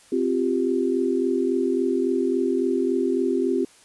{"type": "chord", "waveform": "sine", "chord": "C suspended fourth", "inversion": "none", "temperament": "just", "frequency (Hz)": [261.6, 348.8, 392.4], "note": ["C4", "F4", "G4"], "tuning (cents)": [0, -2, 2], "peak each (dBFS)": -24, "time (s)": [0.12, 3.65], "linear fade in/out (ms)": 5, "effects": ["white hiss -53 dBFS RMS until 3.84 s", "resampled to 24000 Hz"]}